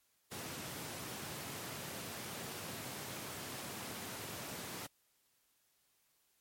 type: high-pass noise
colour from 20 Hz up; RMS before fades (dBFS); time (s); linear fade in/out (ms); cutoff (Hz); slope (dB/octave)
pink; -45; 0.31-4.87; 10; 100; 24
effects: white hiss -75 dBFS RMS until 6.4 s + MP3 64 kbps